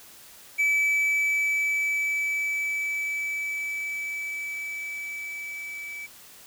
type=tone with level ramp; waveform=triangle; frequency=2302 Hz; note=D7; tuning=35 cents flat; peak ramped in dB=-18 to -33 dBFS; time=0.58-6.07 s; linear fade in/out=20 ms; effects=white hiss -49 dBFS RMS until 6.46 s